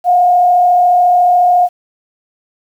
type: tone with frequency modulation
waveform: sine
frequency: 715 Hz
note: F5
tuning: 41 cents sharp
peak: -6 dBFS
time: 0.04-1.69 s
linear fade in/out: 50 ms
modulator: 34.1 Hz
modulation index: 0.43
effects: 7-bit